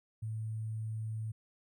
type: tone with sample-and-hold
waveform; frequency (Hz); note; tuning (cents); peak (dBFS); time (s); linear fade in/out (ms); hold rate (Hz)
sine; 110; A2; 0; -35; 0.22-1.32; 10; 8820
effects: none

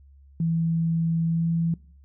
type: tone with pitch glide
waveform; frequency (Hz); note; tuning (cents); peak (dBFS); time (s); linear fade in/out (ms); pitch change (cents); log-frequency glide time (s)
sine; 164.81 to 166.34; E3 to E3; 0 to +16; -21; 0.4-1.74; 2; +16; 1.27-1.47
effects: noise-tail reverb RT60 0.5 s tail -22 dB re dry + added 69 Hz sine -49 dBFS peak until 2.04 s

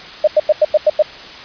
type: tone bursts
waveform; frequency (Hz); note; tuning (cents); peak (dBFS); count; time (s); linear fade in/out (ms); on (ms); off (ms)
sine; 609; D#5; -37; -6; 7; 0.24-1.024; 5; 34; 91
effects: white hiss -33 dBFS RMS until 1.44 s + resampled to 11025 Hz

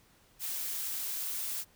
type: noise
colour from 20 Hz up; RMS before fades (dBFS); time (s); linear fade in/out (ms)
blue; -36; 0.39-1.65; 50
effects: pink hiss -64 dBFS RMS until 1.75 s

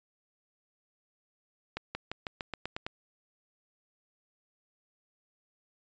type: accelerating click train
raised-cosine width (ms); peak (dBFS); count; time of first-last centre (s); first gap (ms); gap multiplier
0.3; -19; 9; 1.77-2.865; 180; 0.92
effects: resampled to 16000 Hz

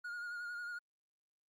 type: tone with vibrato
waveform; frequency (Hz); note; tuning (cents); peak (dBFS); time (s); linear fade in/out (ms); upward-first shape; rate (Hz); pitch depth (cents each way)
triangle; 1431; F6; +42; -39; 0.04-0.79; 10; sine; 11; 32
effects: Opus 48 kbps

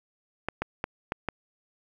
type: clicks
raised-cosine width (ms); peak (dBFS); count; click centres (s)
0.5; -13; 5; 0.486 / 0.62 / 0.841 / 1.121 / 1.287
effects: 9-bit

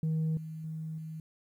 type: tone with level steps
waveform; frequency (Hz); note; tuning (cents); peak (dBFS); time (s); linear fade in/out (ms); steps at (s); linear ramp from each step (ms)
sine; 158.6; D#3; +33; -25 / -38 / -35 / -38; 0.03-1.2; 2; 0.37 / 0.64 / 0.98; 2
effects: tanh soft clip ceiling -26 dBFS + 11-bit

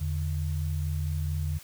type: tone pair together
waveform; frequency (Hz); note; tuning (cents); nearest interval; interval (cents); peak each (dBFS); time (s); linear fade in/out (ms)
sine; 82.41 / 146.83; E2 / D3; 0 / 0; minor seventh; 1000; -28 / -32; 0-1.59; 20
effects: white hiss -50 dBFS RMS until 1.63 s

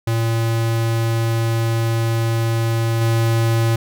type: tone with level steps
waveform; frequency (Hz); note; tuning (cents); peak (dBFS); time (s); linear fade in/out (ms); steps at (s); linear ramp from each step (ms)
square; 114.3; A#2; -34; -17 / -15; 0.07-3.76; 5; 3.01; 5
effects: none

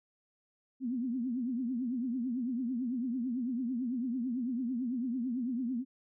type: tone with vibrato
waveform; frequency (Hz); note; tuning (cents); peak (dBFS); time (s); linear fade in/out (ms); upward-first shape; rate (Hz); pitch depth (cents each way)
sine; 246.9; B3; 0; -31; 0.8-5.85; 50; triangle; 9; 170
effects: none

